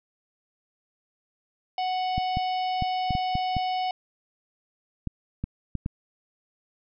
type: harmonic tone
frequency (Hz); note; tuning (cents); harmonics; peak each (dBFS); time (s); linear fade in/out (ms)
740; F#5; 0; 1 / 3 / 4 / 5 / 6 / 7; -25 / -40 / -38 / -47 / -46 / -43; 1.78-3.91; 2
type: clicks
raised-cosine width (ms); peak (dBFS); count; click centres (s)
5; -16; 11; 2.18 / 2.371 / 2.823 / 3.107 / 3.152 / 3.354 / 3.567 / 5.073 / 5.44 / 5.753 / 5.861
effects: none